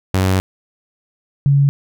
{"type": "tone pair in turn", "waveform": ["sawtooth", "sine"], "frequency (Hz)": [94.3, 140.48], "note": ["F#2", "C#3"], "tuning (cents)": [33, 23], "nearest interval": "perfect fifth", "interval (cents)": 690, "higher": "second", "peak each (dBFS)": -9, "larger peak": "neither", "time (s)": [[0.14, 0.4], [1.46, 1.69]], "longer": "first", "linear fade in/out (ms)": 0, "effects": []}